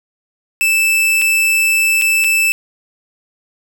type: tone with dropouts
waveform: 45% pulse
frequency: 2637 Hz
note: E7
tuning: in tune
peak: -11 dBFS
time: 0.61-2.52 s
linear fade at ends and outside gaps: 0 ms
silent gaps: 1.215-1.219 / 2.014-2.02 / 2.24-2.244 s
effects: 8-bit